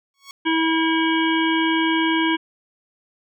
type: tone with exponential growth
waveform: 10% pulse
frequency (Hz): 1108.7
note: C#6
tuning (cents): 0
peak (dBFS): -25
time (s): 0.14-0.31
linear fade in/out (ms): 1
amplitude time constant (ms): 36
type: harmonic tone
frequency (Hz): 323.9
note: E4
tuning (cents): -30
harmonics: 1 / 3 / 5 / 7 / 9 / 10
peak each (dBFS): -19 / -24 / -26 / -27 / -29 / -29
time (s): 0.45-2.37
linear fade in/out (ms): 20
effects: none